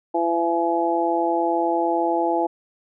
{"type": "harmonic tone", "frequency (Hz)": 168.9, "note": "E3", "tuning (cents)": 42, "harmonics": [2, 3, 4, 5], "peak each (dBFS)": [-23, -27, -24, -23], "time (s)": [0.14, 2.47], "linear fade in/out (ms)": 10, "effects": []}